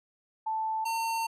sine / square tone pair in turn, 880 / 907.4 Hz, A5 / A#5, 0 / -47 cents, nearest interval minor second, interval 53 cents, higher second, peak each -28 / -29 dBFS, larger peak first, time 0.46-0.85 / 0.85-1.27 s, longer second, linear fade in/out 10 ms, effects resampled to 32000 Hz

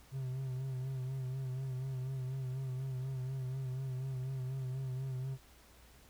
triangle tone with vibrato, 130.81 Hz, C3, in tune, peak -34 dBFS, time 0.11-5.38 s, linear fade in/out 50 ms, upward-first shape sine, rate 4.1 Hz, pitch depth 49 cents each way, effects added 60 Hz sine -62 dBFS peak until 6.09 s + pink hiss -62 dBFS RMS until 6.09 s

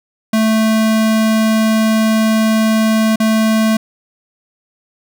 square tone with dropouts, 220 Hz, A3, in tune, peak -11 dBFS, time 0.33-3.77 s, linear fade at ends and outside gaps 5 ms, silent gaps 3.159-3.2 s, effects none

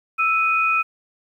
sine tone pair together, 1318.5 / 2489 Hz, E6 / D#7, 0 / 0 cents, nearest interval major seventh, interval 1100 cents, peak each -19 / -19 dBFS, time 0.18-0.83 s, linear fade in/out 20 ms, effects 9-bit

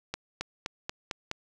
accelerating click train, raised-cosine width 0.2 ms, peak -15 dBFS, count 6, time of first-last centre 0.14-1.314 s, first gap 270 ms, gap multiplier 0.93, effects none

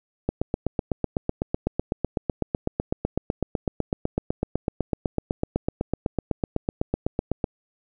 click train, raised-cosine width 2 ms, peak -9 dBFS, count 58, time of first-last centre 0.29-7.442 s, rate 7.97 Hz, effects none

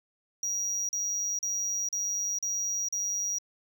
triangle tone bursts, 5750 Hz, F8, 50 cents sharp, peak -27 dBFS, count 6, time 0.43-3.385 s, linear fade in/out 2 ms, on 460 ms, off 39 ms, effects none

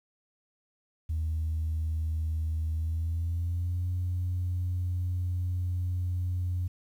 sine tone with pitch glide, 79.5 to 89.75 Hz, D#2 to F2, +38 to +48 cents, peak -26 dBFS, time 1.09-6.68 s, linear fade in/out 10 ms, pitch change +210 cents, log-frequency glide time 2.73-3.88 s, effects tanh soft clip ceiling -24 dBFS + 10-bit

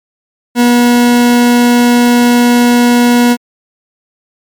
40% pulse tone, 241.5 Hz, B3, 39 cents flat, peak -4 dBFS, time 0.55-3.37 s, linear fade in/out 50 ms, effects MP3 96 kbps

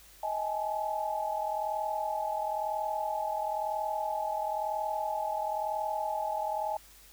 sine tone cluster, 631 / 820 / 861 Hz, D#5 / G#5 / A5, +24 / -22 / -38 cents, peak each -35 / -35 / -33 dBFS, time 0.23-6.77 s, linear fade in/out 5 ms, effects added 50 Hz sine -60 dBFS peak until 7.12 s + white hiss -56 dBFS RMS until 7.12 s

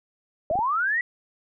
sine linear sweep, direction up, 587.3 to 1975.5 Hz, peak -21 dBFS, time 0.5-1.01 s, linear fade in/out 2 ms
clicks, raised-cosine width 2 ms, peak -22 dBFS, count 3, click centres 0.511 / 0.555 / 0.59 s
effects none

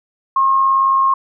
sine tone with amplitude modulation, 1076 Hz, C6, 48 cents sharp, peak -9 dBFS, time 0.36-1.14 s, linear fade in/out 5 ms, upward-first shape sine, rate 98.5 Hz, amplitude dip 35%, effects none

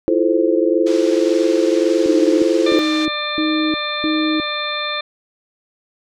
sine chord, F major seventh, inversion third, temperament just, 327.4 / 349.2 / 436.5 / 523.8 Hz, E4 / F4 / A4 / C5, -12 / 0 / -14 / +2 cents, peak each -17 / -18 / -19 / -19 dBFS, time 0.08-2.79 s, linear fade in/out 0 ms
white band-pass noise, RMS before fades -34 dBFS, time 0.86-3.06 s, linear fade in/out 10 ms, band 500 to 6100 Hz, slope 24 dB/octave
sine tone bursts, 311.1 Hz, D#4, in tune, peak -16 dBFS, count 4, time 2.06-4.4 s, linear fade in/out 0 ms, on 360 ms, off 300 ms
harmonic tone, 596 Hz, D5, 25 cents sharp, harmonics 1 / 2 / 3 / 4 / 6 / 7, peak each -28 / -26 / -29 / -27 / -25 / -30 dBFS, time 2.66-5.01 s, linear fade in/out 5 ms
effects none

